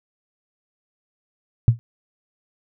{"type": "tone with exponential decay", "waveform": "sine", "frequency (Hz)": 116.54, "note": "A#2", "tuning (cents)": 0, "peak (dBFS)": -5, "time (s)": [1.68, 1.79], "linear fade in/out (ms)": 0, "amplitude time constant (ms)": 23, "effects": []}